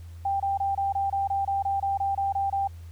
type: tone bursts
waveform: sine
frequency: 790 Hz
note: G5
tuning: 13 cents sharp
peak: -23 dBFS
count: 14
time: 0.25-2.675 s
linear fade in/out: 5 ms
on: 150 ms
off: 25 ms
effects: added 84 Hz sine -39 dBFS peak until 2.91 s + pink hiss -59 dBFS RMS until 2.91 s